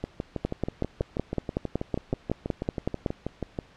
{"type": "two click trains", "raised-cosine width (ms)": 2, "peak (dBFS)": [-16, -12], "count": [23, 15], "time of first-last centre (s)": [[0.04, 3.588], [0.45, 3.062]], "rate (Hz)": [6.2, 5.36], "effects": ["pink hiss -55 dBFS RMS until 3.76 s", "low-pass 4000 Hz 12 dB/octave"]}